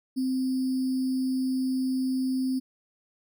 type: tone with sample-and-hold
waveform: sine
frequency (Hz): 259.9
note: C4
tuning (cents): -11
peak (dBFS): -24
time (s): 0.16-2.6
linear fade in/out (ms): 20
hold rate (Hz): 4900
effects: none